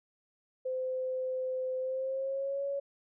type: tone with pitch glide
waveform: sine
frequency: 515 to 558.4 Hz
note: C5 to C#5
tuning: -28 to +13 cents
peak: -31 dBFS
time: 0.65-2.8 s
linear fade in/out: 10 ms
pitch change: +141 cents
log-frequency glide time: 1.79-2.64 s
effects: none